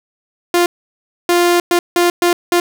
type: tone bursts at uneven times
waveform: sawtooth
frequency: 349.4 Hz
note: F4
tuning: 1 cent sharp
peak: -6 dBFS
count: 6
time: 0.54-0.66 / 1.29-1.6 / 1.71-1.79 / 1.96-2.1 / 2.22-2.33 / 2.52-2.6 s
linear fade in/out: 2 ms
effects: none